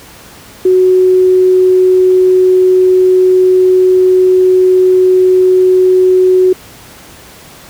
sine tone, 370 Hz, F#4, in tune, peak -4 dBFS, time 0.65-6.53 s, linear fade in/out 5 ms, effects pink hiss -35 dBFS RMS until 7.69 s + high-pass 60 Hz 12 dB/octave

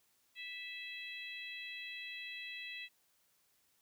harmonic tone with a mistuned harmonic, 659.3 Hz, E5, in tune, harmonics 3 / 4 / 5 / 6, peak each -49 / -46 / -51 / -52 dBFS, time 0.35-2.89 s, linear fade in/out 50 ms, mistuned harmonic 4, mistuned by -15 cents, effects white hiss -74 dBFS RMS until 3.81 s

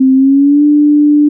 sine tone with pitch glide, 263 to 295.2 Hz, C4 to D4, +9 to +9 cents, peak -4 dBFS, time 0-1.29 s, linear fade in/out 10 ms, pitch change +200 cents, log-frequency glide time 0.14-0.64 s, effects none

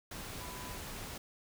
sine tone in noise, 995 Hz, B5, 13 cents sharp, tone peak -49 dBFS, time 0.4-0.77 s, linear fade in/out 5 ms, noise pink, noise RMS -44 dBFS, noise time 0.11-1.18 s, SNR -8 dB, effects none

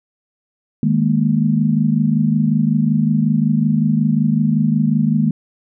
sine chord, D# suspended fourth, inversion none, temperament equal, 155.56 / 207.7 / 233.1 Hz, D#3 / G#3 / A#3, 0 / 0 / 0 cents, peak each -17 dBFS, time 0.83-5.31 s, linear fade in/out 2 ms, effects none

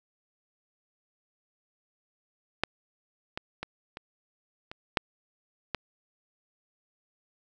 clicks, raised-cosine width 0.3 ms, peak -8 / -17 / -18 / -23 / -24 / -6 / -13 dBFS, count 7, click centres 2.636 / 3.375 / 3.63 / 3.971 / 4.715 / 4.972 / 5.747 s, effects none

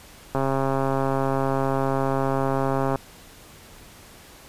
click train, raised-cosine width 1 ms, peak -10 dBFS, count 353, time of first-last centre 0.35-2.957 s, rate 135 Hz, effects pink hiss -47 dBFS RMS until 4.48 s + resampled to 32000 Hz

